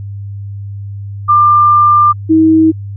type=tone pair in turn; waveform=sine; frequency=1193 / 319.3 Hz; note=D6 / D#4; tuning=+27 / +45 cents; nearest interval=octave + major seventh; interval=2282 cents; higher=first; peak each=-4 dBFS; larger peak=neither; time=1.28-2.13 / 2.29-2.72 s; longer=first; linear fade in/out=20 ms; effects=added 100 Hz sine -21 dBFS peak until 2.96 s